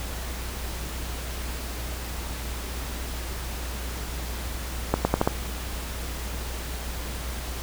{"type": "accelerating click train", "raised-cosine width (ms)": 1, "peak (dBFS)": -5, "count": 5, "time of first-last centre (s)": [4.94, 5.275], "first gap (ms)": 110, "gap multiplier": 0.82, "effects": ["added 60 Hz sine -32 dBFS peak until 7.62 s", "pink hiss -36 dBFS RMS until 7.62 s"]}